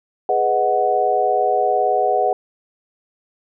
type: chord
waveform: sine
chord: G# minor seventh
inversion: none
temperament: equal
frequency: 415.3 / 493.9 / 622.3 / 740 Hz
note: G#4 / B4 / D#5 / F#5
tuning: 0 / 0 / 0 / 0 cents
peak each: -22 / -22 / -22 / -17 dBFS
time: 0.29-2.33 s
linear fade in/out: 2 ms
effects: none